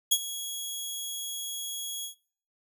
15% pulse tone with ADSR envelope, 3328 Hz, G#7, 3 cents sharp, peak -11 dBFS, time 0.11-2.15 s, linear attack 12 ms, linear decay 55 ms, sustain -15 dB, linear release 110 ms, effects noise-tail reverb RT60 0.5 s tail -23 dB re dry

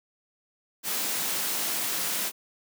white high-pass noise, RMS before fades -29 dBFS, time 0.83-2.32 s, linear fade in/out 50 ms, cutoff 140 Hz, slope 96 dB/octave, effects none

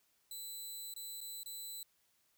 10% pulse tone with dropouts, 4000 Hz, B7, 21 cents sharp, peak -36 dBFS, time 0.31-1.83 s, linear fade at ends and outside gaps 2 ms, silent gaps 0.939-0.962 / 1.206-1.212 / 1.433-1.459 s, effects white hiss -75 dBFS RMS until 2.37 s

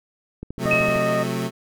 click train, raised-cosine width 3 ms, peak -19 dBFS, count 8, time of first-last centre 0.43-0.96 s, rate 13.2 Hz
25% pulse chord, F# diminished, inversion second, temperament equal with one note detuned, 130.81 / 181.5 / 220 Hz, C3 / F#3 / A3, 0 / -33 / 0 cents, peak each -24 dBFS, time 0.58-1.51 s, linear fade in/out 50 ms
harmonic tone, 617 Hz, D#5, 15 cents flat, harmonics 1 / 2 / 3, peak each -21 / -27 / -31 dBFS, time 0.65-1.24 s, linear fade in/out 20 ms
sine tone with exponential decay, 2563 Hz, E7, 49 cents flat, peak -16 dBFS, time 0.71-1.5 s, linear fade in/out 2 ms, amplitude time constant 170 ms
effects none

